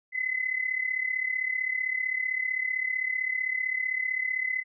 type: tone with amplitude modulation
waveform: sine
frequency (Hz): 2030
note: B6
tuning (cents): +47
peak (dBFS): -23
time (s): 0.12-4.64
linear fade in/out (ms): 50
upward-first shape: sine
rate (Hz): 35.6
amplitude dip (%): 75
effects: none